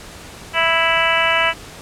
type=harmonic tone; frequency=329.6 Hz; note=E4; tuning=in tune; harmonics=2 / 3 / 4 / 5 / 6 / 7 / 8 / 9; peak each=-22 / -22 / -22 / -22 / -22 / -22 / -22 / -22 dBFS; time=0.53-1.54 s; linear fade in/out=50 ms; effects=pink hiss -37 dBFS RMS until 1.81 s + low-pass 10000 Hz 12 dB/octave